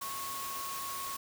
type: tone in noise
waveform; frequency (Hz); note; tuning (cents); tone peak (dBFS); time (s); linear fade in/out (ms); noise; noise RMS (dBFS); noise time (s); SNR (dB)
sine; 1099; C#6; -15; -39; 0.01-1.17; 10; white; -41; 0.01-1.17; -1
effects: none